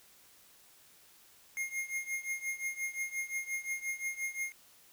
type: tone with tremolo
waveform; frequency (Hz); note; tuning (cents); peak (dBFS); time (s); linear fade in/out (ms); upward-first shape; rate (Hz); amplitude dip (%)
square; 2136; C7; +35; -32; 1.57-4.52; 0; triangle; 5.7; 90
effects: white hiss -61 dBFS RMS until 4.92 s